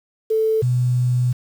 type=tone pair in turn; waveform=sine; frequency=440 / 124.26 Hz; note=A4 / B2; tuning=0 / +11 cents; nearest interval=octave + minor seventh; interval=2189 cents; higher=first; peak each=-15 dBFS; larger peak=neither; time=0.3-0.62 / 0.62-1.33 s; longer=second; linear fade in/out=10 ms; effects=7-bit